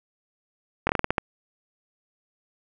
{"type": "slowing click train", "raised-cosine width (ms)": 0.5, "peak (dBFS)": -6, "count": 8, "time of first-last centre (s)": [0.87, 1.182], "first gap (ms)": 22, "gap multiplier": 1.23, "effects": []}